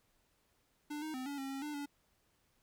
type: tone with pitch steps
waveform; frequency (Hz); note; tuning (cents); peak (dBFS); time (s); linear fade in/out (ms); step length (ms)
square; 296.8 / 311.7 / 257.5 / 284 / 269.9 / 271.7 / 297.8 / 286.5; D4 / D#4 / C4 / C#4 / C#4 / C#4 / D4 / D4; +18 / +3 / -28 / +42 / -46 / -35 / +24 / -43; -40; 0.9-1.86; 10; 120
effects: pink hiss -75 dBFS RMS until 2.62 s